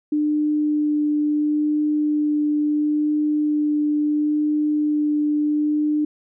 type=tone with vibrato; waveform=sine; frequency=299.3 Hz; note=D4; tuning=33 cents sharp; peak=-17 dBFS; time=0.12-6.05 s; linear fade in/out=5 ms; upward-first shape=sine; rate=0.73 Hz; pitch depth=8 cents each way; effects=none